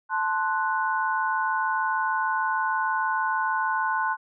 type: chord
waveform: sine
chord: F# diminished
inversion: first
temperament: equal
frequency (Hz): 880 / 1046.5 / 1480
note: A5 / C6 / F#6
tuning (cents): 0 / 0 / 0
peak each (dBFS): -27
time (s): 0.09-4.17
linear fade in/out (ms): 50
effects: none